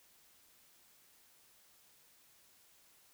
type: silence
effects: white hiss -66 dBFS RMS until 3.13 s